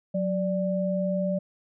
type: tone pair together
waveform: sine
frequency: 184.29 / 587.3 Hz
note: F#3 / D5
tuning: -7 / 0 cents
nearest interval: octave + minor sixth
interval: 2007 cents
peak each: -26 / -27 dBFS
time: 0.14-1.39 s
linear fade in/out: 10 ms
effects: none